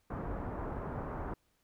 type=low-pass noise; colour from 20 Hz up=pink; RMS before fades=-39 dBFS; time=0.1-1.34 s; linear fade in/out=5 ms; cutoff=1300 Hz; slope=24 dB/octave; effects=pink hiss -75 dBFS RMS until 1.63 s